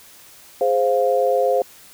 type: chord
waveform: sine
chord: F minor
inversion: first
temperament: equal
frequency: 415.3 / 523.3 / 698.5 Hz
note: Ab4 / C5 / F5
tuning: 0 / 0 / 0 cents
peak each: -22 / -17 / -21 dBFS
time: 0.61-1.62 s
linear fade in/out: 2 ms
effects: white hiss -46 dBFS RMS until 1.93 s